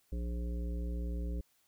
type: harmonic tone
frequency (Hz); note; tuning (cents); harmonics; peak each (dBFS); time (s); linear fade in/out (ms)
59; A#1; +22; 1 / 3 / 5 / 7 / 9; -34 / -44 / -48 / -51 / -53; 0.12-1.41; 5
effects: white hiss -72 dBFS RMS until 1.67 s